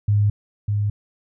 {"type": "tone pair in turn", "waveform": "sine", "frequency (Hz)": [103.4, 103.4], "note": ["G#2", "G#2"], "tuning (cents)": [-7, -7], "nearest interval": "unison", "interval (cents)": 0, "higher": "neither", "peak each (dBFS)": [-14, -18], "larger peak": "first", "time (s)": [[0.08, 0.3], [0.68, 0.9]], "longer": "neither", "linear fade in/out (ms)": 5, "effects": []}